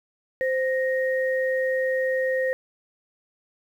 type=tone pair together; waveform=sine; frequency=520.2 / 1864.7 Hz; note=C5 / A#6; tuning=-10 / 0 cents; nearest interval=octave + minor seventh; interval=2210 cents; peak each=-22 / -28 dBFS; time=0.41-2.53 s; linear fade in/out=0 ms; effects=9-bit